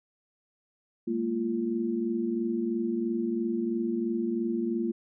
sine tone cluster, 207.4 / 230.4 / 345 Hz, G#3 / A#3 / F4, -2 / -20 / -21 cents, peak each -36 / -29 / -30 dBFS, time 1.07-4.92 s, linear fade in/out 10 ms, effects none

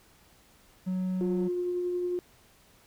triangle tone, 185 Hz, F#3, in tune, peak -25 dBFS, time 0.86-1.49 s, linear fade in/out 20 ms
sine tone with tremolo, 356.2 Hz, F4, 34 cents sharp, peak -26 dBFS, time 1.21-2.19 s, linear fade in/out 0 ms, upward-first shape triangle, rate 11 Hz, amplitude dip 25%
effects tanh soft clip ceiling -20 dBFS + pink hiss -60 dBFS RMS until 2.86 s

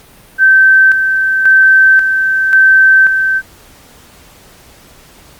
sine tone with tremolo, 1549 Hz, G6, 21 cents flat, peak -3 dBFS, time 0.38-3.42 s, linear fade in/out 50 ms, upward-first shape square, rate 0.93 Hz, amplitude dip 50%, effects pink hiss -41 dBFS RMS until 5.39 s + Opus 48 kbps

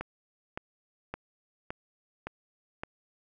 click train, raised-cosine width 0.5 ms, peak -20 dBFS, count 6, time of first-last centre 0.01-2.835 s, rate 1.77 Hz, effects none

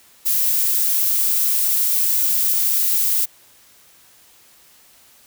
violet noise, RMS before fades -18 dBFS, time 0.25-3.26 s, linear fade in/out 20 ms, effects white hiss -51 dBFS RMS until 5.26 s

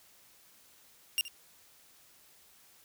sawtooth tone with echo, 2794 Hz, F7, in tune, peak -23 dBFS, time 1.18-1.21 s, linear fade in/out 0 ms, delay 71 ms, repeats 1, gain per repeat -15 dB, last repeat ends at 1.281 s, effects white hiss -61 dBFS RMS until 2.84 s

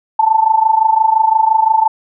sine tone with amplitude modulation, 882 Hz, A5, 4 cents sharp, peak -5 dBFS, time 0.19-1.88 s, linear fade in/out 5 ms, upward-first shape sine, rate 25.8 Hz, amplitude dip 80%, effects none

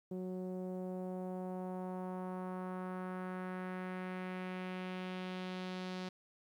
sawtooth tone with low-pass filter sweep, 184.1 Hz, F#3, 8 cents flat, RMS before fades -42 dBFS, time 0.11-6.09 s, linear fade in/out 5 ms, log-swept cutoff 430 to 4500 Hz, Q 1.7, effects 12-bit

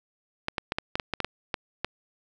clicks, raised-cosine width 0.3 ms, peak -11 dBFS, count 11, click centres 0.484 / 0.582 / 0.721 / 0.785 / 0.955 / 0.998 / 1.137 / 1.203 / 1.246 / 1.542 / 1.846 s, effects none

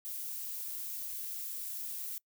violet noise, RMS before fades -40 dBFS, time 0.05-2.18 s, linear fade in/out 0 ms, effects noise-tail reverb RT60 0.1 s tail -25 dB re dry

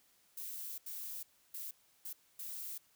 violet noise bursts at uneven times, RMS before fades -44 dBFS, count 5, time 0.37-0.78 / 0.86-1.23 / 1.54-1.71 / 2.05-2.13 / 2.39-2.78 s, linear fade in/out 5 ms, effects white hiss -70 dBFS RMS until 2.95 s

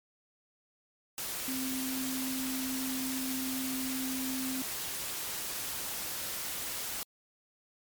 sine tone in noise, 261.6 Hz, C4, in tune, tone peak -34 dBFS, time 1.48-4.62 s, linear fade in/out 0 ms, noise white, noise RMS -37 dBFS, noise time 1.18-7.03 s, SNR 0 dB, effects MP3 96 kbps

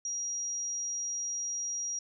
sine tone, 5720 Hz, F8, 41 cents sharp, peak -32 dBFS, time 0.05-1.99 s, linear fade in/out 2 ms, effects none

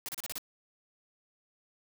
white noise bursts, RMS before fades -38 dBFS, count 6, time 0.06-0.381 s, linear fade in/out 0 ms, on 26 ms, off 33 ms, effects none

